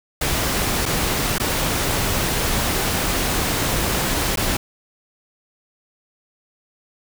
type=noise with dropouts; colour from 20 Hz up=pink; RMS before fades=-21 dBFS; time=0.21-4.57 s; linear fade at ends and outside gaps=5 ms; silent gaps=0.856-0.86 / 1.383-1.398 / 4.359-4.372 s; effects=none